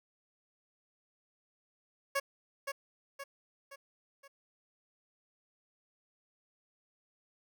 15% pulse tone with echo, 554.4 Hz, C#5, in tune, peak -23 dBFS, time 2.15-2.2 s, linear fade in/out 10 ms, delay 520 ms, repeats 4, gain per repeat -6 dB, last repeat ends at 4.28 s, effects none

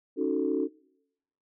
sine chord, D# half-diminished seventh, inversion third, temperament equal with one note detuned, 277.2 / 311.1 / 370 / 442.5 Hz, C#4 / D#4 / F#4 / A4, 0 / 0 / 0 / +10 cents, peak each -30 dBFS, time 0.16-0.69 s, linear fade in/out 50 ms, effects noise-tail reverb RT60 0.9 s tail -26 dB re dry + tanh soft clip ceiling -15 dBFS

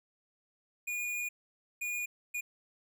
square tone bursts at uneven times, 2442 Hz, D#7, 33 cents flat, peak -34 dBFS, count 3, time 0.87-1.29 / 1.81-2.06 / 2.34-2.41 s, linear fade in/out 10 ms, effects none

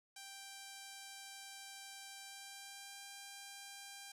5% pulse tone with pitch glide, 786 to 795.6 Hz, G5 to G5, +4 to +25 cents, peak -38 dBFS, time 0.16-4.12 s, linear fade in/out 5 ms, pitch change +21 cents, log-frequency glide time 2.09-3.04 s, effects none

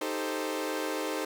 sawtooth chord, A half-diminished seventh, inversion second, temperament equal, 311.1 / 392 / 440 / 523.3 Hz, Eb4 / G4 / A4 / C5, 0 / 0 / 0 / 0 cents, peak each -31 / -34 / -33 / -32 dBFS, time 0.01-1.25 s, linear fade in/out 5 ms, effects none

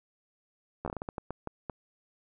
slowing click train, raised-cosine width 1 ms, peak -21 dBFS, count 12, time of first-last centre 0.85-1.697 s, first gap 12 ms, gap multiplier 1.34, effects none

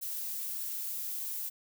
violet noise with high-pass filter sweep, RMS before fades -37 dBFS, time 0.01-1.5 s, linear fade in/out 20 ms, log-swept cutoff 340 to 210 Hz, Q 2.9, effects none

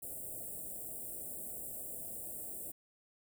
white band-stop noise, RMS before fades -44 dBFS, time 0.02-2.72 s, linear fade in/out 10 ms, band 730 to 7700 Hz, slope 96 dB/octave, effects none

